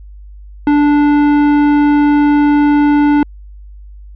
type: tone with tanh clipping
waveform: sine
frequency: 292.6 Hz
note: D4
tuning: 6 cents flat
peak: -9 dBFS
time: 0.67-3.23 s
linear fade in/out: 2 ms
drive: 14 dB
effects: added 50 Hz sine -31 dBFS peak until 4.15 s